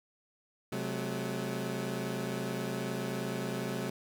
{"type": "chord", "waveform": "20% pulse", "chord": "F# diminished", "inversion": "second", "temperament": "equal with one note detuned", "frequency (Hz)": [130.81, 185, 214.6], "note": ["C3", "F#3", "A3"], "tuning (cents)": [0, 0, -43], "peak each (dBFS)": -33, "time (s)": [0.72, 3.9], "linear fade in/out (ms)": 5, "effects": []}